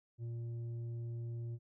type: tone with tanh clipping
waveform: triangle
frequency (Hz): 117.2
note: A#2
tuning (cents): +10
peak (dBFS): -40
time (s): 0.18-1.59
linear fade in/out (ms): 50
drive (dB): 10
effects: none